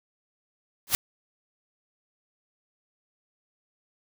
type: noise with exponential growth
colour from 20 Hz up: white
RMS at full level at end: -17 dBFS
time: 0.87-0.95 s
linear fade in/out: 0 ms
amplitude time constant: 17 ms
effects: none